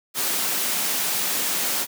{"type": "high-pass noise", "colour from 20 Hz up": "white", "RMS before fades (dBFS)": -24, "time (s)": [0.14, 1.87], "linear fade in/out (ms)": 50, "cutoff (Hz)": 150, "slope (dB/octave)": 48, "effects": []}